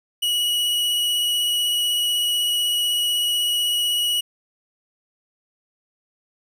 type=tone with vibrato; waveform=45% pulse; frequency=2921 Hz; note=F#7; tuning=23 cents flat; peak=-19 dBFS; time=0.22-4.21 s; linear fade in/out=10 ms; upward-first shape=triangle; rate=16 Hz; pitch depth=17 cents each way; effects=10-bit